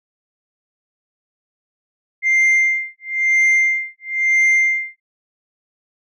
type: tone with tremolo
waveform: sine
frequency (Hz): 2097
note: C7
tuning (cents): +3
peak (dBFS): -8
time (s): 2.22-5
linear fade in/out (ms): 50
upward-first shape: sine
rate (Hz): 1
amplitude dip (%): 100
effects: tanh soft clip ceiling -10 dBFS